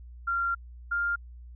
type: tone pair in turn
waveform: sine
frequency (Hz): 1382 / 1400.5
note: F6 / F6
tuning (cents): -19 / +4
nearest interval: unison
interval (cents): 23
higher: second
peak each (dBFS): -25 / -25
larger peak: neither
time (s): 0.27-0.55 / 0.91-1.16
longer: first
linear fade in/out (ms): 10
effects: added 60 Hz sine -43 dBFS peak until 1.55 s

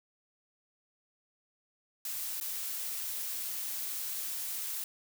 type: noise with dropouts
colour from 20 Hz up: blue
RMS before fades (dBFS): -37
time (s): 2.05-4.84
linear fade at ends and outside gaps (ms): 2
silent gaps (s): 2.401-2.41
effects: none

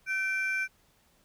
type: ring-modulated tone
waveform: triangle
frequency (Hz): 1942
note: B6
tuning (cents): -30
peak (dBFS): -22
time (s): 0.06-0.68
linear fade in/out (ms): 50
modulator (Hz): 412
effects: tanh soft clip ceiling -20 dBFS + pink hiss -66 dBFS RMS until 1.24 s

